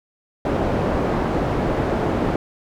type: low-pass noise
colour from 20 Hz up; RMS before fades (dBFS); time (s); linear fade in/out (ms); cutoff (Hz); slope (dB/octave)
white; -21; 0.45-2.36; 2; 580; 12
effects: none